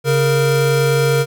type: tone pair together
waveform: square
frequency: 138.59 / 465.8 Hz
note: C#3 / A#4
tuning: 0 / -1 cents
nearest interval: octave + major sixth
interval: 2099 cents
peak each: -16 dBFS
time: 0.04-1.26 s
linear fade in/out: 50 ms
effects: none